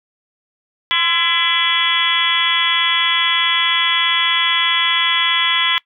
harmonic tone with a mistuned harmonic, 335.2 Hz, E4, 29 cents sharp, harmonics 3 / 4 / 5 / 6 / 7 / 8 / 9 / 10, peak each -23 / -26 / -25 / -20 / -25 / -29 / -22 / -17 dBFS, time 0.91-5.78 s, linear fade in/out 0 ms, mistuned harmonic 3, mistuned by +44 cents, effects noise-tail reverb RT60 0.1 s tail -22 dB re dry

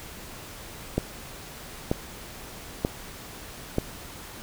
click train, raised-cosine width 2 ms, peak -9 dBFS, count 4, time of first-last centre 0.98-3.784 s, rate 1.07 Hz, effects pink hiss -42 dBFS RMS until 4.42 s

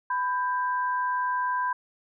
sine tone pair together, 998 / 1584.2 Hz, B5 / G6, +18 / +18 cents, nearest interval minor sixth, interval 800 cents, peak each -25 / -31 dBFS, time 0.1-1.73 s, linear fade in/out 5 ms, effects none

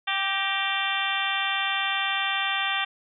harmonic tone with a mistuned harmonic, 392 Hz, G4, in tune, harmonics 2 / 3 / 4 / 5 / 6 / 7 / 8 / 9, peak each -32 / -32 / -32 / -32 / -32 / -32 / -32 / -32 dBFS, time 0.07-2.85 s, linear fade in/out 10 ms, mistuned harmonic 5, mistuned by -54 cents, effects none

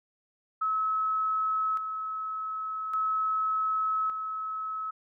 sine tone with tremolo, 1291 Hz, E6, 37 cents flat, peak -25 dBFS, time 0.61-4.91 s, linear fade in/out 10 ms, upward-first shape square, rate 0.43 Hz, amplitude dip 50%, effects none

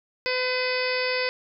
harmonic tone, 506 Hz, B4, 42 cents sharp, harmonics 1 / 2 / 3 / 4 / 5 / 6 / 7 / 8 / 9 / 10, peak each -27 / -35 / -34 / -30 / -31 / -43 / -40 / -43 / -33 / -34 dBFS, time 0.26-1.29 s, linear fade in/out 0 ms, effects none

